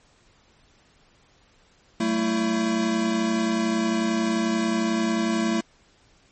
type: tone cluster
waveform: square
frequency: 192.9 / 224.1 / 333.5 Hz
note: G3 / A3 / E4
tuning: -28 / +32 / +20 cents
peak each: -31 / -24 / -27 dBFS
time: 2-5.61 s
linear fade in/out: 5 ms
effects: pink hiss -59 dBFS RMS until 6.31 s + MP3 32 kbps